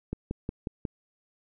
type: click train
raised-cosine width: 3 ms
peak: -18 dBFS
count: 5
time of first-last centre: 0.13-0.852 s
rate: 5.54 Hz
effects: none